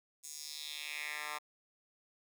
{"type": "tone with high-pass filter sweep", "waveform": "10% pulse", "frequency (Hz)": 150, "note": "D3", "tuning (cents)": 37, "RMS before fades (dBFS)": -43, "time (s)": [0.23, 1.39], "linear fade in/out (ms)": 20, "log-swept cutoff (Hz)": [7400, 1200], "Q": 2.6, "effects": []}